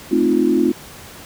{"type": "chord", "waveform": "sine", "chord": "F dominant seventh", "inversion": "first", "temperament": "equal", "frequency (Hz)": [220, 261.6, 311.1, 349.2], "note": ["A3", "C4", "Eb4", "F4"], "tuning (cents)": [0, 0, 0, 0], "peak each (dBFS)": [-21, -18, -18, -17], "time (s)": [0.11, 0.72], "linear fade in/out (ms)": 10, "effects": ["pink hiss -38 dBFS RMS until 1.25 s", "high-pass 60 Hz 12 dB/octave"]}